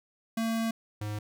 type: tone pair in turn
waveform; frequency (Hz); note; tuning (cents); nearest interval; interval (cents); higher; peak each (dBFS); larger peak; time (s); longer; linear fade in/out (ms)
square; 226.3 / 105.24; A3 / G#2; +49 / +23; octave + minor second; 1326; first; -28 / -33; first; 0.37-0.71 / 1.01-1.19; first; 5
effects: none